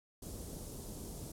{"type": "band-stop noise", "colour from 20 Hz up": "pink", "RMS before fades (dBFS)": -45, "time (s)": [0.22, 1.32], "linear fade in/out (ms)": 5, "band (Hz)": [500, 7500], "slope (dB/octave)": 12, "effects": ["low-pass 12000 Hz 12 dB/octave"]}